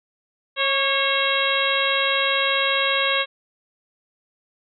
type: harmonic tone with a mistuned harmonic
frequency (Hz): 545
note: C#5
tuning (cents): -29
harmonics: 1 / 2 / 3 / 4 / 5 / 6 / 7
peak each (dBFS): -26 / -26 / -26 / -26 / -26 / -26 / -26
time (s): 0.56-3.26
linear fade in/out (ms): 50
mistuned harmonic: 2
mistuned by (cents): +38
effects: none